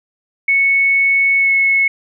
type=tone with pitch glide; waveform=sine; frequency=2210 to 2192 Hz; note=C#7 to C#7; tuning=-6 to -20 cents; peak=-10 dBFS; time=0.48-1.88 s; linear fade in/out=5 ms; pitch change=-14 cents; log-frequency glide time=1.38-1.51 s; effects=none